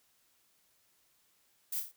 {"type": "noise with echo", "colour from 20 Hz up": "violet", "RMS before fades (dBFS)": -36, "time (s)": [1.72, 1.8], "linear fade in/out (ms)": 5, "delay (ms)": 29, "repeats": 4, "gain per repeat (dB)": -5, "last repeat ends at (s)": 1.916, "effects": ["white hiss -71 dBFS RMS until 1.96 s"]}